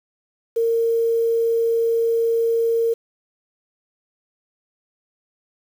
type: tone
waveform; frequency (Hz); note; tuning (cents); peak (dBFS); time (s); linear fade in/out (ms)
sine; 459.7; A#4; -24; -16; 0.56-2.94; 10
effects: 7-bit